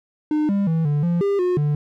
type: tone with pitch steps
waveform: triangle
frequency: 303.6 / 199.9 / 162.7 / 146.6 / 172.2 / 400.4 / 360.2 / 147.5 Hz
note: D#4 / G3 / E3 / D3 / F3 / G4 / F#4 / D3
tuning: -42 / +34 / -22 / -3 / -24 / +37 / -46 / +8 cents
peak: -15 dBFS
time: 0.31-1.75 s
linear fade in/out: 2 ms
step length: 180 ms
effects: none